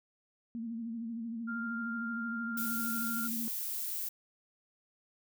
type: tone with vibrato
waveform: sine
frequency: 229.7 Hz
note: A#3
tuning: 25 cents flat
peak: -36 dBFS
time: 0.55-3.48 s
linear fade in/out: 0 ms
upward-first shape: sine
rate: 13 Hz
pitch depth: 54 cents each way
type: tone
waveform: sine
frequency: 1396.9 Hz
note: F6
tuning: in tune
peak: -37 dBFS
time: 1.47-3.28 s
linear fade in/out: 20 ms
type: noise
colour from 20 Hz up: violet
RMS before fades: -37 dBFS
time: 2.57-4.09 s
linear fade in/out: 5 ms
effects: none